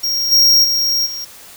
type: tone with level steps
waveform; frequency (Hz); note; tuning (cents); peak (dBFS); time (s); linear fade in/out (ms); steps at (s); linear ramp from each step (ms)
square; 5588; F8; 0; -16 / -8 / -14 / -24; 0.03-1.25; 10; 0.31 / 0.63 / 1.05; 20
effects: white hiss -39 dBFS RMS until 1.56 s